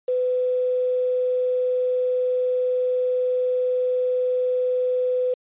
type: tone with quantisation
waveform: sine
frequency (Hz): 503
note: B4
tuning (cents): +32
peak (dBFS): -19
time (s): 0.08-5.34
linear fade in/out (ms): 5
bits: 7
effects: resampled to 8000 Hz